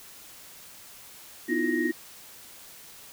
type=tone cluster; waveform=sine; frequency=248.1 / 309 / 327.8 / 351.3 / 1872 Hz; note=B3 / D#4 / E4 / F4 / A#6; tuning=+8 / -12 / -10 / +10 / +7 cents; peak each=-30 dBFS; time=1.48-1.92 s; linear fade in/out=20 ms; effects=white hiss -48 dBFS RMS until 3.12 s